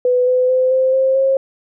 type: tone with pitch steps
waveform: sine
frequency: 498 / 505.5 / 513.2 / 521 / 528.8 / 536.8 Hz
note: B4 / B4 / C5 / C5 / C5 / C5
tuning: +14 / +40 / -34 / -7 / +18 / +44 cents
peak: -11 dBFS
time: 0.05-1.37 s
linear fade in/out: 2 ms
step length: 220 ms
effects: none